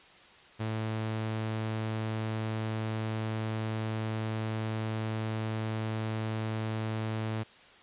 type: tone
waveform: sawtooth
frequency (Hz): 110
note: A2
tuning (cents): 0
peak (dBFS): -27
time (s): 0.59-7.44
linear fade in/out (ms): 20
effects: white hiss -55 dBFS RMS until 7.82 s + resampled to 8000 Hz